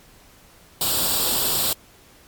white noise with comb filter, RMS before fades -21 dBFS, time 0.81-1.73 s, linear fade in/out 2 ms, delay 0.24 ms, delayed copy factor +0.7, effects pink hiss -51 dBFS RMS until 2.27 s + MP3 96 kbps

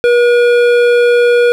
sine tone with hard clipping, 481.2 Hz, B4, 45 cents flat, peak -8 dBFS, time 0.04-1.52 s, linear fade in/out 0 ms, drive 12 dB, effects none

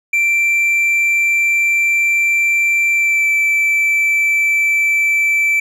triangle tone with pitch glide, 2349 to 2325 Hz, D7 to D7, 0 to -18 cents, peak -10 dBFS, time 0.13-5.6 s, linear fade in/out 5 ms, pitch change -18 cents, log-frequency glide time 2.92-3.27 s, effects none

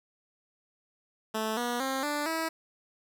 10% pulse tone with pitch steps, 218.9 / 241.5 / 266.4 / 293.9 / 324.2 Hz, A3 / B3 / C4 / D4 / E4, -9 / -39 / +31 / +1 / -29 cents, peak -21 dBFS, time 1.34-2.49 s, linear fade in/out 10 ms, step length 230 ms, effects none

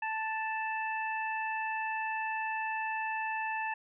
harmonic tone, 880 Hz, A5, in tune, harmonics 1 / 2 / 3, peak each -34 / -37 / -39 dBFS, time 0.02-3.74 s, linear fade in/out 5 ms, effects none

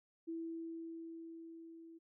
sine tone with level ramp, 329.5 Hz, E4, 1 cent flat, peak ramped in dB -39 to -53 dBFS, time 0.27-1.99 s, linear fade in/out 20 ms, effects none

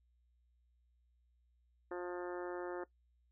harmonic tone, 177.6 Hz, F3, 29 cents sharp, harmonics 2 / 3 / 4 / 5 / 6 / 7 / 8 / 9 / 10, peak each -41 / -46 / -52 / -51 / -56 / -54 / -55 / -58 / -57 dBFS, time 1.91-2.84 s, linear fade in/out 5 ms, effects noise-tail reverb RT60 0.1 s tail -18 dB re dry + added 60 Hz sine -70 dBFS peak until 3.31 s

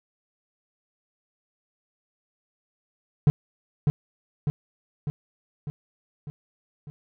triangle tone with echo, 146.83 Hz, D3, in tune, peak -11 dBFS, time 3.27-3.3 s, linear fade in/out 0 ms, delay 600 ms, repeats 6, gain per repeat -4 dB, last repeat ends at 6.9 s, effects none

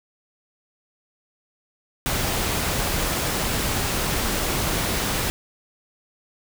pink noise, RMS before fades -24 dBFS, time 2.06-5.3 s, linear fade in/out 0 ms, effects none

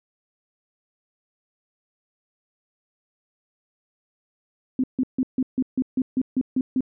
sine tone bursts, 258.3 Hz, C4, 22 cents flat, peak -18 dBFS, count 11, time 4.79-6.807 s, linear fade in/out 2 ms, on 47 ms, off 150 ms, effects none

